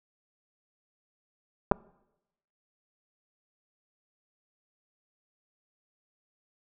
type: clicks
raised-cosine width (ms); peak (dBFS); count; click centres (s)
1; -8; 2; 1.714 / 1.719
effects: noise-tail reverb RT60 0.9 s tail -25 dB re dry